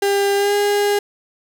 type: tone with pitch glide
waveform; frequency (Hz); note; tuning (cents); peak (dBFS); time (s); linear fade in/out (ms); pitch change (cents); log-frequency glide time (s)
35% pulse; 399.8 to 408.9; G4 to G#4; +34 to -27; -13; 0.02-0.99; 5; +39; 0.36-0.54
effects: none